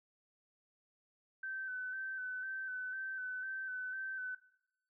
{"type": "tone with vibrato", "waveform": "sine", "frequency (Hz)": 1529, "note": "G6", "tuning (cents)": -44, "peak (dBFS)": -39, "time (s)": [1.43, 4.35], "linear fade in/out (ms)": 5, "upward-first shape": "square", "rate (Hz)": 2, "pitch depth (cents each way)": 23, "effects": ["noise-tail reverb RT60 0.8 s tail -17 dB re dry"]}